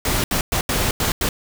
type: noise bursts at uneven times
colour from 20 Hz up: pink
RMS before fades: -20 dBFS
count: 6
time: 0.05-0.24 / 0.31-0.41 / 0.52-0.61 / 0.69-0.91 / 1-1.12 / 1.21-1.29 s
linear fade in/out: 2 ms
effects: none